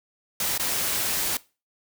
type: noise with dropouts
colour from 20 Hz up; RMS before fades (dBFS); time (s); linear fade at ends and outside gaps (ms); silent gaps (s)
white; -26; 0.4-1.37; 2; 0.578-0.596
effects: noise-tail reverb RT60 0.3 s tail -20 dB re dry